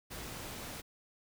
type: noise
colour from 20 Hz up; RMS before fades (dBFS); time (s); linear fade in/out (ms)
pink; -44; 0.1-0.82; 20
effects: none